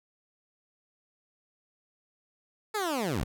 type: linear sweep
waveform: 15% pulse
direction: down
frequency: 443.7 to 42.32 Hz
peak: -22 dBFS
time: 2.74-3.24 s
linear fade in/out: 10 ms
effects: none